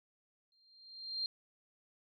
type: tone with exponential growth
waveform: sine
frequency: 4186 Hz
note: C8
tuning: in tune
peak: -32 dBFS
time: 0.52-1.26 s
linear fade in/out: 1 ms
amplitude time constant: 160 ms
effects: none